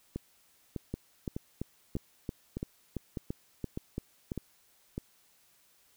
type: two click trains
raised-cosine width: 3 ms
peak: -22 / -21 dBFS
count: 9 / 11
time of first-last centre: 0.16-4.979 / 0.94-4.318 s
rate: 1.66 / 2.96 Hz
effects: white hiss -66 dBFS RMS until 5.96 s